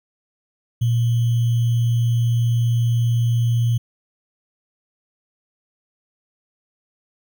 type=tone with sample-and-hold; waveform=sine; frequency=117.7 Hz; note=A#2; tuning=17 cents sharp; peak=-15 dBFS; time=0.81-3.78 s; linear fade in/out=10 ms; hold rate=3150 Hz; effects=none